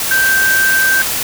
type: tone in noise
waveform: sine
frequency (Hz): 1564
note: G6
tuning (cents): -4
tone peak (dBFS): -10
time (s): 0.11-1.02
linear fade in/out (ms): 2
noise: white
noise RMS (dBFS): -18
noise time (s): 0-1.23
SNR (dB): +5
effects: none